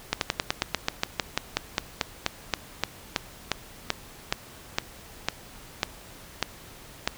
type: slowing click train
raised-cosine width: 0.2 ms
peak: -5 dBFS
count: 26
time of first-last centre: 0.13-7.075 s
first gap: 82 ms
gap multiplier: 1.09
effects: pink hiss -47 dBFS RMS until 7.17 s